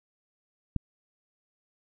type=click; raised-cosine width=5 ms; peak=-15 dBFS; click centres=0.763 s; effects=none